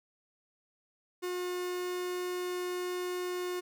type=tone; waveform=45% pulse; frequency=360.1 Hz; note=F#4; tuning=47 cents flat; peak=-33 dBFS; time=1.22-3.61 s; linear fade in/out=20 ms; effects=none